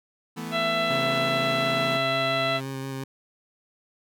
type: chord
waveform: sawtooth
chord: E suspended fourth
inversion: none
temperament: equal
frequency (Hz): 164.81 / 220 / 246.9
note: E3 / A3 / B3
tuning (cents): 0 / 0 / 0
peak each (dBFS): -32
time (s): 0.36-1.98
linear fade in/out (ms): 20
type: harmonic tone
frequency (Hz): 667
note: E5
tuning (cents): +20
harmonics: 1 / 2 / 3 / 4 / 5 / 6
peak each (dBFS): -26 / -29 / -31 / -32 / -33 / -34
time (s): 0.51-2.61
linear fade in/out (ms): 50
type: tone with vibrato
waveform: 20% pulse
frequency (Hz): 134.5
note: C3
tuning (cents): +48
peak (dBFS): -26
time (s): 0.9-3.04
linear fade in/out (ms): 5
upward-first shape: square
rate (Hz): 5.7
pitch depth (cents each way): 11
effects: none